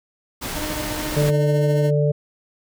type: noise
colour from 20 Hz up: pink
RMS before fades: -28 dBFS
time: 0.41-1.31 s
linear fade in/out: 20 ms
type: tone with tremolo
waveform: 25% pulse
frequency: 304.3 Hz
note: D#4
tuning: 38 cents flat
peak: -23 dBFS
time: 0.55-1.91 s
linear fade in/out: 20 ms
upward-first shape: triangle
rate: 14 Hz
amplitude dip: 45%
type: harmonic tone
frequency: 147.2 Hz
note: D3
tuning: 4 cents sharp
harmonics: 1 / 3 / 4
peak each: -17 / -22 / -23 dBFS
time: 1.16-2.12 s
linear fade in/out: 10 ms
effects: none